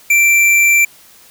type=tone with tanh clipping; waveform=sine; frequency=2349 Hz; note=D7; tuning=in tune; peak=-9 dBFS; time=0.1-0.85 s; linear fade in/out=5 ms; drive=17 dB; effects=white hiss -44 dBFS RMS until 1.3 s